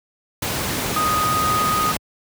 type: tone in noise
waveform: sine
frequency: 1244.5 Hz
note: D#6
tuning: in tune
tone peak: -18 dBFS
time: 0.96-1.92 s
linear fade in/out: 5 ms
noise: pink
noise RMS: -23 dBFS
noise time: 0.42-1.97 s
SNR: +2 dB
effects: high-pass 80 Hz 12 dB/octave